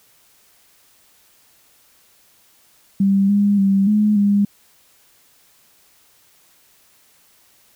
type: tone with pitch steps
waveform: sine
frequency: 196.3 / 203 / 195.6 / 210.8 / 202.5 Hz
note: G3 / G#3 / G3 / G#3 / G#3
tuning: +3 / -39 / -4 / +26 / -43 cents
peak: -12 dBFS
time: 3-4.45 s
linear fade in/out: 5 ms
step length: 290 ms
effects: white hiss -55 dBFS RMS until 7.75 s